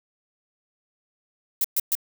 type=noise bursts; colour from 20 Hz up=violet; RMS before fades=-22 dBFS; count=3; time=1.61-1.952 s; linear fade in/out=2 ms; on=34 ms; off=120 ms; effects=none